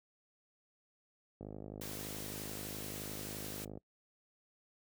click train, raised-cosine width 2 ms, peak -32 dBFS, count 123, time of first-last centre 1.41-3.774 s, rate 51.6 Hz
white high-pass noise, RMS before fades -46 dBFS, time 1.81-3.65 s, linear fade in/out 5 ms, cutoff 100 Hz, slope 48 dB/octave
effects noise-tail reverb RT60 0.1 s tail -23 dB re dry + high-pass 60 Hz 12 dB/octave

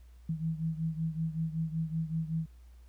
sine beating tone pair, 160 / 165.3 Hz, D#3 / E3, +49 / +5 cents, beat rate 5.3 Hz, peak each -32 / -36 dBFS, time 0.29-2.46 s, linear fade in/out 5 ms, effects added 60 Hz sine -51 dBFS peak until 2.88 s + pink hiss -70 dBFS RMS until 2.88 s

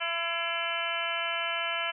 harmonic tone with a mistuned harmonic, 335.9 Hz, E4, 33 cents sharp, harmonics 2 / 3 / 4 / 5 / 6 / 7 / 8 / 9, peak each -37 / -39 / -36 / -37 / -40 / -35 / -38 / -35 dBFS, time 0-1.92 s, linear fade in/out 20 ms, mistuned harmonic 6, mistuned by +70 cents, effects none

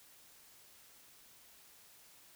silence, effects white hiss -61 dBFS RMS until 2.35 s

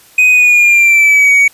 triangle tone with pitch glide, 2500 to 2253 Hz, D#7 to C#7, +8 to +28 cents, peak -3 dBFS, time 0.18-1.48 s, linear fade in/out 5 ms, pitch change -180 cents, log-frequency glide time 0.31-1.32 s, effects white hiss -43 dBFS RMS until 1.53 s + resampled to 32000 Hz

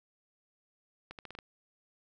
accelerating click train, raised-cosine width 0.3 ms, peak -28 dBFS, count 6, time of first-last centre 1.11-1.388 s, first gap 78 ms, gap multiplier 0.83, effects none

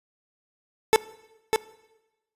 30% pulse tone with echo, 440 Hz, A4, in tune, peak -11 dBFS, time 0.93-0.96 s, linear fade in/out 0 ms, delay 600 ms, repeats 1, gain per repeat -5 dB, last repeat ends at 1.56 s, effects noise-tail reverb RT60 1.0 s tail -19 dB re dry + resampled to 32000 Hz

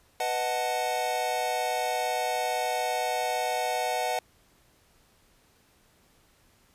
square chord, B dominant seventh, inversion none, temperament equal, 493.9 / 622.3 / 740 / 880 Hz, B4 / D#5 / F#5 / A5, 0 / 0 / 0 / 0 cents, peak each -35 / -34 / -30 / -35 dBFS, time 0.2-4.19 s, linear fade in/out 2 ms, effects pink hiss -63 dBFS RMS until 6.74 s + resampled to 32000 Hz

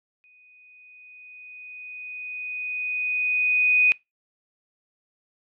sine tone with exponential growth, 2489 Hz, D#7, in tune, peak -14 dBFS, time 0.24-3.92 s, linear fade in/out 0 ms, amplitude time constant 800 ms, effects noise-tail reverb RT60 0.2 s tail -23 dB re dry

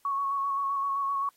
sine tone with vibrato, 1108.7 Hz, C#6, in tune, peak -26 dBFS, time 0.05-1.29 s, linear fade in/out 2 ms, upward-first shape square, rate 7.7 Hz, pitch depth 19 cents each way, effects white hiss -66 dBFS RMS until 1.36 s + AAC 48 kbps

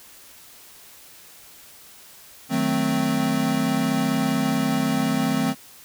square chord, D# diminished seventh, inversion none, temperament equal with one note detuned, 155.56 / 185 / 220 / 260.6 Hz, D#3 / F#3 / A3 / C4, 0 / 0 / 0 / -7 cents, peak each -29 / -29 / -26 / -24 dBFS, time 2.49-5.55 s, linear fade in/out 50 ms, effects white hiss -47 dBFS RMS until 5.84 s

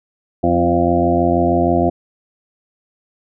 harmonic tone with a mistuned harmonic, 86.3 Hz, F2, 20 cents flat, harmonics 1 / 2 / 3 / 4 / 6 / 7 / 8 / 9, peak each -22 / -22 / -19 / -18 / -23 / -24 / -17 / -29 dBFS, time 0.43-1.9 s, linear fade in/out 10 ms, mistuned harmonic 2, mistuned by +23 cents, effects none

